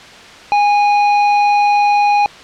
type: tone with hard clipping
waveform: sine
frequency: 823 Hz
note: G#5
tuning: 16 cents flat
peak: -11 dBFS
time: 0.52-2.26 s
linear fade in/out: 0 ms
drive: 10 dB
effects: white hiss -36 dBFS RMS until 2.43 s + low-pass 4000 Hz 12 dB/octave